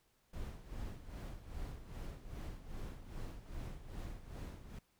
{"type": "noise with tremolo", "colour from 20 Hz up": "brown", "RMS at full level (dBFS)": -43, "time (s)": [0.33, 4.79], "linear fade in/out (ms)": 5, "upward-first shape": "sine", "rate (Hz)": 2.5, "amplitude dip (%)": 70, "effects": ["pink hiss -75 dBFS RMS until 4.99 s"]}